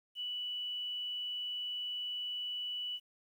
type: tone with quantisation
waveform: sine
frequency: 2960 Hz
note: F#7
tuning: in tune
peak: -36 dBFS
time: 0.15-3 s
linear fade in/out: 50 ms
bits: 11
effects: none